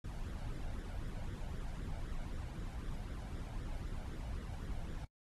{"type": "noise with flanger", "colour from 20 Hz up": "brown", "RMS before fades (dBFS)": -42, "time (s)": [0.04, 5.05], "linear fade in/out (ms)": 5, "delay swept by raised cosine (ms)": [0.55, 1.38], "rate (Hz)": 3.9, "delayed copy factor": 0.55, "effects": ["noise-tail reverb RT60 0.1 s tail -26 dB re dry", "AAC 32 kbps"]}